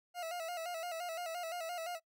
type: tone with vibrato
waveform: 40% pulse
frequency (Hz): 680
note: F5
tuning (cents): -46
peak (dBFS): -38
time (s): 0.14-2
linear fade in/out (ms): 50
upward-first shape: square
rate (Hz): 5.8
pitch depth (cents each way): 71
effects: noise-tail reverb RT60 0.1 s tail -23 dB re dry